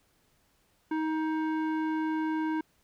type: tone with low-pass filter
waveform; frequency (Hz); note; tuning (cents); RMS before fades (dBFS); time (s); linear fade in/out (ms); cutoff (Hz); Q
square; 314.8; D#4; +20; -30; 0.91-2.61; 5; 1500; 1.2
effects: pink hiss -69 dBFS RMS until 2.83 s